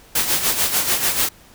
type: noise with tremolo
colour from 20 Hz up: white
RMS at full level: -17 dBFS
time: 0.15-1.29 s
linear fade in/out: 5 ms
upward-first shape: sine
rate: 6.8 Hz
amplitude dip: 60%
effects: pink hiss -48 dBFS RMS until 1.54 s